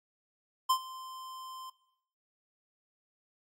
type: tone with ADSR envelope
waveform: square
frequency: 1040 Hz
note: C6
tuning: 11 cents flat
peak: -23 dBFS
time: 0.69-1.7 s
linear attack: 13 ms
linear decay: 77 ms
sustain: -21 dB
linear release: 6 ms
effects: noise-tail reverb RT60 0.8 s tail -19 dB re dry + AAC 64 kbps